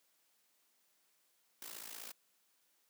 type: noise with amplitude modulation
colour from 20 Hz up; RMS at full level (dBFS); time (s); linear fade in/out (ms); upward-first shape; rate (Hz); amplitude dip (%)
white; -45; 1.62-2.12; 2; sine; 55.7; 80
effects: white hiss -75 dBFS RMS until 2.89 s + high-pass 200 Hz 12 dB/octave